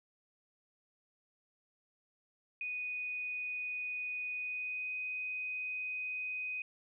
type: tone with pitch glide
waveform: sine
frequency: 2483 to 2502 Hz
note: D#7 to D#7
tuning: -4 to +9 cents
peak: -36 dBFS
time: 2.61-6.62 s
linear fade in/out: 2 ms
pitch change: +13 cents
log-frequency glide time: 4.33-4.92 s
effects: none